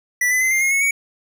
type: tone with pitch steps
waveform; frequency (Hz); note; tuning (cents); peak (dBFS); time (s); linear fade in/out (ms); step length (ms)
square; 1967 / 2011 / 2055 / 2101 / 2148 / 2195 / 2244; B6 / B6 / C7 / C7 / C7 / C#7 / C#7; -7 / +31 / -32 / +7 / +45 / -18 / +21; -16; 0.21-0.91; 5; 100
effects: none